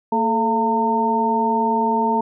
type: harmonic tone with a mistuned harmonic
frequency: 227.4 Hz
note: A#3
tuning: 43 cents flat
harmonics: 1 / 2 / 3 / 4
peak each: -22 / -24 / -28 / -18 dBFS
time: 0.12-2.21 s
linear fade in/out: 5 ms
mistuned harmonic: 2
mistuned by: -77 cents
effects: none